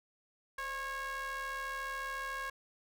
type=ring-modulated tone; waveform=square; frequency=279.4 Hz; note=C#4; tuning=14 cents sharp; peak=-35 dBFS; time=0.58-2.5 s; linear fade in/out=5 ms; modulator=1360 Hz; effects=none